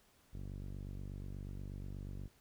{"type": "tone with low-pass filter", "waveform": "5% pulse", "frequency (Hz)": 48.3, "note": "G1", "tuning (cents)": -25, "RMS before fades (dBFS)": -45, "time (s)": [0.33, 2.28], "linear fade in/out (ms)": 10, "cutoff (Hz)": 130, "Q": 0.52, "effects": ["pink hiss -69 dBFS RMS until 2.4 s"]}